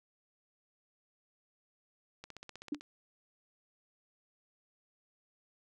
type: click train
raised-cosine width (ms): 0.2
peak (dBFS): -29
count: 10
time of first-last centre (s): 2.24-2.81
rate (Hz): 15.8
type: tone with exponential decay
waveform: sine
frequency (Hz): 293.7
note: D4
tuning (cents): 0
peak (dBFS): -29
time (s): 2.72-2.8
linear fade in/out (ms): 5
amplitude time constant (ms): 16
effects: none